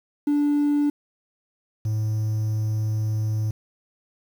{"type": "tone pair in turn", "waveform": "triangle", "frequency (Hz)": [291.4, 108.3], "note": ["D4", "A2"], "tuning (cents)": [-13, -27], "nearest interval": "octave + perfect fourth", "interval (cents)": 1714, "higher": "first", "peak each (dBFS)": [-15, -19], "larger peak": "first", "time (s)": [[0.27, 0.9], [1.85, 3.51]], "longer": "second", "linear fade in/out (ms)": 5, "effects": ["tanh soft clip ceiling -13 dBFS", "8-bit"]}